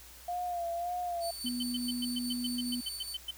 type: tone with vibrato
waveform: sine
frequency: 698.5 Hz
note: F5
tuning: in tune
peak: -32 dBFS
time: 0.28-1.31 s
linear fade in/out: 5 ms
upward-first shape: sine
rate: 1.8 Hz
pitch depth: 48 cents each way
type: tone with tremolo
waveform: 25% pulse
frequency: 4515 Hz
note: C#8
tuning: 31 cents sharp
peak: -33 dBFS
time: 1.2-3.17 s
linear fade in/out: 50 ms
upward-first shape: square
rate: 4.8 Hz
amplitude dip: 30%
type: tone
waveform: sine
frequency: 245.2 Hz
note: B3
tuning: 12 cents flat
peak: -33 dBFS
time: 1.44-2.81 s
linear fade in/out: 10 ms
type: tone bursts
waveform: triangle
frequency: 3062 Hz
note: G7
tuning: 41 cents flat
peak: -32 dBFS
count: 14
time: 1.46-3.31 s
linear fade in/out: 5 ms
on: 30 ms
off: 110 ms
effects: added 60 Hz sine -56 dBFS peak until 3.37 s + white hiss -53 dBFS RMS until 3.37 s